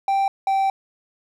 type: tone pair in turn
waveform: triangle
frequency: 784 / 777.7 Hz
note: G5 / G5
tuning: 0 / -14 cents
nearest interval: unison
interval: 14 cents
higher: first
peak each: -15 dBFS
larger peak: neither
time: 0.08-0.28 / 0.47-0.7 s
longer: second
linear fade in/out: 2 ms
effects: none